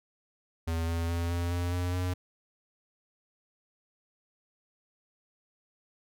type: tone with pitch steps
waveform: square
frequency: 82.41 / 83.71 / 85.02 / 86.36 / 87.71 / 89.09 / 90.49 Hz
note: E2 / E2 / F2 / F2 / F2 / F2 / F#2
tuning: 0 / +27 / -46 / -19 / +8 / +35 / -38 cents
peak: -29 dBFS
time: 0.67-2.14 s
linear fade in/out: 10 ms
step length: 210 ms
effects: none